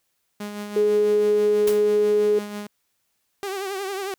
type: tone with tremolo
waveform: sawtooth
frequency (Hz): 206.8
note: G#3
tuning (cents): -7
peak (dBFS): -25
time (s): 0.4-2.67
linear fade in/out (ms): 5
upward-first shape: sine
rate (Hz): 6.1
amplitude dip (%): 40
type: tone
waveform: sine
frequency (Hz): 419.6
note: G#4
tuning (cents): +18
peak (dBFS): -16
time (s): 0.76-2.39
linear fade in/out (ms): 5
type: noise with exponential decay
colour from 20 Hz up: white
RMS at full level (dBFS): -27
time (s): 1.67-1.85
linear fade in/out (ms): 5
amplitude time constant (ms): 38
type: tone with vibrato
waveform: sawtooth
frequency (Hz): 390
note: G4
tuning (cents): -9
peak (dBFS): -23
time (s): 3.43-4.14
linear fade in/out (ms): 0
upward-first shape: triangle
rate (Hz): 11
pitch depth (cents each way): 87
effects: white hiss -72 dBFS RMS until 4.18 s